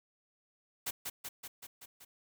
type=noise with echo; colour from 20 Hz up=white; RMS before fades=-36 dBFS; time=0.86-0.91 s; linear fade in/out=10 ms; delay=190 ms; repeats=6; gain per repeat=-3 dB; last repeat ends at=2.05 s; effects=none